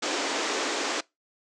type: band-pass noise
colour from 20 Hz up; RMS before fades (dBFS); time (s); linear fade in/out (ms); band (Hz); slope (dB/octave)
pink; -29; 0.02-1.01; 10; 270 to 7500; 48
effects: noise-tail reverb RT60 0.2 s tail -23 dB re dry